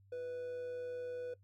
triangle tone with amplitude modulation, 493.9 Hz, B4, in tune, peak -36 dBFS, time 0.12-1.34 s, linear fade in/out 5 ms, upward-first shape sine, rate 143 Hz, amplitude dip 25%, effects noise-tail reverb RT60 0.1 s tail -19 dB re dry + added 98 Hz sine -62 dBFS peak until 1.43 s

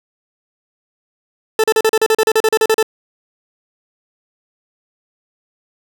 40% pulse tone bursts, 440 Hz, A4, in tune, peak -9 dBFS, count 15, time 1.59-2.828 s, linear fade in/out 2 ms, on 48 ms, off 37 ms, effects none

